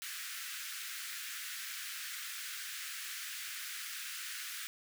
pink high-pass noise, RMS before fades -43 dBFS, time 0.02-4.67 s, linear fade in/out 0 ms, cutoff 1400 Hz, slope 48 dB/octave, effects none

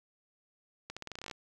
accelerating click train, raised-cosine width 0.2 ms, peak -24 dBFS, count 13, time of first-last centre 0.9-1.312 s, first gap 66 ms, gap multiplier 0.87, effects none

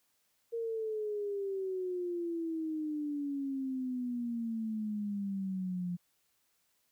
sine exponential sweep, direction down, 466.2 to 174.61 Hz, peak -33 dBFS, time 0.52-5.97 s, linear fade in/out 20 ms, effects white hiss -75 dBFS RMS until 6.91 s

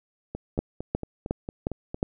two click trains, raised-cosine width 2 ms, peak -19 / -11 dBFS, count 8 / 5, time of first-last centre 0.35-1.945 / 0.59-2.029 s, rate 4.39 / 2.78 Hz, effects none

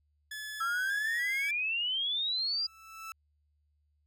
sawtooth tone with vibrato, 1678 Hz, G#6, 17 cents sharp, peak -35 dBFS, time 0.31-1.51 s, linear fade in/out 5 ms, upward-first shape square, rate 1.7 Hz, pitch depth 40 cents each way
sine exponential sweep, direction up, 1318.5 to 4912 Hz, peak -29 dBFS, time 0.6-2.67 s, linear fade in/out 10 ms
30% pulse tone with exponential growth, 1318.5 Hz, E6, in tune, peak -36 dBFS, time 2.2-3.12 s, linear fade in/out 1 ms, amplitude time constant 200 ms
effects added 74 Hz sine -70 dBFS peak until 4.06 s

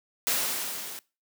white noise with level ramp, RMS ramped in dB -25 to -40 dBFS, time 0.27-0.99 s, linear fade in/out 0 ms, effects noise-tail reverb RT60 0.3 s tail -22 dB re dry + high-pass 200 Hz 12 dB/octave

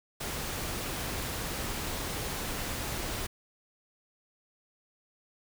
pink noise, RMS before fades -35 dBFS, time 0.2-3.27 s, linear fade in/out 10 ms, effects none

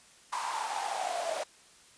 pink noise with high-pass filter sweep, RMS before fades -34 dBFS, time 0.32-1.44 s, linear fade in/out 10 ms, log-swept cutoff 1000 to 620 Hz, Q 9.7, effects white hiss -58 dBFS RMS until 1.97 s + resampled to 22050 Hz

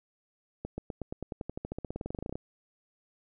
accelerating click train, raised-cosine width 2 ms, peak -22 dBFS, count 26, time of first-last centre 0.65-2.355 s, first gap 130 ms, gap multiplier 0.94, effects none

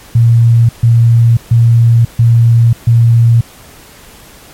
sine tone bursts, 116.6 Hz, A#2, 1 cent sharp, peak -3 dBFS, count 5, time 0.15-3.41 s, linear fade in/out 5 ms, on 540 ms, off 140 ms, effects pink hiss -37 dBFS RMS until 4.53 s + MP3 64 kbps

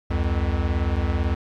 square beating tone pair, 68.5 / 86.5 Hz, C#2 / F2, -20 / -16 cents, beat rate 18 Hz, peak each -24 dBFS, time 0.1-1.35 s, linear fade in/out 10 ms, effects low-pass 3000 Hz 12 dB/octave + 10-bit

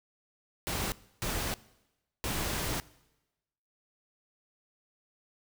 pink noise bursts at uneven times, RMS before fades -33 dBFS, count 3, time 0.67-0.92 / 1.22-1.54 / 2.24-2.8 s, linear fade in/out 0 ms, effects noise-tail reverb RT60 1.0 s tail -21 dB re dry

